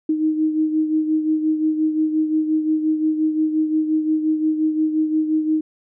sine beating tone pair, 311.1 / 316.8 Hz, D#4 / D#4, 0 / +31 cents, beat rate 5.7 Hz, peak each -17 / -25 dBFS, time 0.09-5.61 s, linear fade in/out 5 ms, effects none

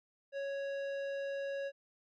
triangle tone with tanh clipping, 554.4 Hz, C#5, in tune, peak -38 dBFS, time 0.32-1.72 s, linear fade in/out 50 ms, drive 17 dB, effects none

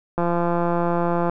click train, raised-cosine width 1 ms, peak -9 dBFS, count 193, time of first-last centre 0.18-1.296 s, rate 172 Hz, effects none

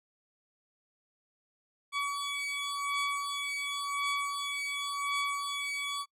20% pulse beating tone pair, 1135 / 1135.92 Hz, C#6 / C#6, +41 / +42 cents, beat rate 0.92 Hz, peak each -30 dBFS, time 1.92-6.06 s, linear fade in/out 50 ms, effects noise-tail reverb RT60 0.1 s tail -24 dB re dry + low-pass 10000 Hz 12 dB/octave

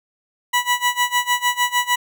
20% pulse tone with tremolo, 980 Hz, B5, 14 cents flat, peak -9 dBFS, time 0.53-1.96 s, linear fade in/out 10 ms, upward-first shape sine, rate 6.6 Hz, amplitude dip 90%, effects none

